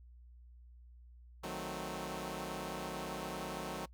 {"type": "chord", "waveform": "10% pulse", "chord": "D# diminished seventh", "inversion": "none", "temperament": "equal", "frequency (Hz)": [155.56, 185, 220, 261.6], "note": ["D#3", "F#3", "A3", "C4"], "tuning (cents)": [0, 0, 0, 0], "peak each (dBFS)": [-37, -35, -38, -39], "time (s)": [1.43, 3.86], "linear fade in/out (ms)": 10, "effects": ["noise-tail reverb RT60 0.1 s tail -24 dB re dry", "added 60 Hz sine -54 dBFS peak until 3.93 s"]}